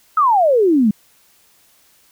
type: exponential sweep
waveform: sine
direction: down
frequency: 1318.5 to 199 Hz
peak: -10 dBFS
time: 0.17-0.91 s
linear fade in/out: 5 ms
effects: white hiss -54 dBFS RMS until 2.11 s